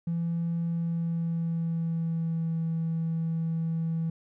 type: tone with pitch glide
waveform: triangle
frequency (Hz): 168.2 to 163.7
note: E3 to E3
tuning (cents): +35 to -12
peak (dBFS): -23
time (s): 0.07-4.1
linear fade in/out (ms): 5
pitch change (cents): -47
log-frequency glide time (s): 0.63-2.58
effects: tanh soft clip ceiling -23 dBFS